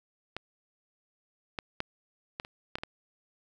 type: clicks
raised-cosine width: 0.3 ms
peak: -19 / -17 / -15 / -18 / -29 / -15 / -27 / -19 dBFS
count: 8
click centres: 0.366 / 1.588 / 1.804 / 2.399 / 2.449 / 2.755 / 2.785 / 2.835 s
effects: 9-bit

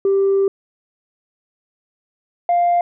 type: tone pair in turn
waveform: sine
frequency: 392 / 698.5 Hz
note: G4 / F5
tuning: 0 / 0 cents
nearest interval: minor seventh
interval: 1000 cents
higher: second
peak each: -11 dBFS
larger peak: neither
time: 0.05-0.48 / 2.49-2.81 s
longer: first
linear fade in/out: 2 ms
effects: tanh soft clip ceiling -10 dBFS

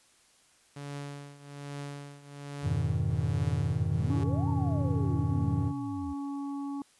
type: tone with tremolo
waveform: sawtooth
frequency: 142.7 Hz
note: D3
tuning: 49 cents flat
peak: -32 dBFS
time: 0.76-4.24 s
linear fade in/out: 5 ms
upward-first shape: triangle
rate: 1.2 Hz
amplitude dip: 85%
type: chord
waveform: triangle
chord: F half-diminished seventh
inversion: none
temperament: just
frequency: 87.31 / 104.77 / 125.72 / 157.15 Hz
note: F2 / Ab2 / Cb3 / Eb3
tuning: 0 / +16 / +31 / +18 cents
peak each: -30 dBFS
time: 2.62-5.73 s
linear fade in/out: 50 ms
type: exponential two-way sweep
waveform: sine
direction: up then down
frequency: 74 to 930 to 74 Hz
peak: -38 dBFS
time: 3.71-6.14 s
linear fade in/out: 20 ms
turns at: 4.49 s
type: harmonic tone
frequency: 280.5 Hz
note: C#4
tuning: 21 cents sharp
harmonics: 1 / 3 / 4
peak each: -33 / -45 / -48 dBFS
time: 4.1-6.82 s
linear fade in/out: 2 ms
effects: white hiss -63 dBFS RMS until 6.99 s + resampled to 24000 Hz

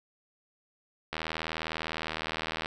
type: click train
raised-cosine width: 0.3 ms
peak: -16 dBFS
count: 123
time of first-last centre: 1.13-2.659 s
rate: 79.8 Hz
effects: none

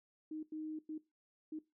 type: tone bursts at uneven times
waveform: sine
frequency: 311.1 Hz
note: D#4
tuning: in tune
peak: -40 dBFS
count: 4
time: 0.31-0.43 / 0.52-0.79 / 0.89-0.98 / 1.52-1.59 s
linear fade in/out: 5 ms
effects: noise-tail reverb RT60 0.2 s tail -17 dB re dry

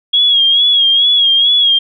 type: tone with vibrato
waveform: sine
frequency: 3301 Hz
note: G#7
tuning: 11 cents flat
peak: -7 dBFS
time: 0.13-1.79 s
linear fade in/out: 10 ms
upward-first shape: sine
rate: 2.3 Hz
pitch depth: 59 cents each way
effects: none

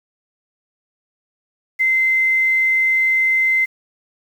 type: tone with quantisation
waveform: sine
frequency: 2071 Hz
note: C7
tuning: 18 cents flat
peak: -13 dBFS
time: 1.79-3.66 s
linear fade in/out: 20 ms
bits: 7
effects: none

